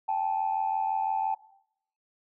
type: tone pair together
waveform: sine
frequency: 784 / 869.9 Hz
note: G5 / A5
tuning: 0 / -20 cents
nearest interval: major second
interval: 180 cents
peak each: -28 / -27 dBFS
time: 0.08-1.35 s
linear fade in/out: 10 ms
effects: noise-tail reverb RT60 0.7 s tail -18 dB re dry + tanh soft clip ceiling -19 dBFS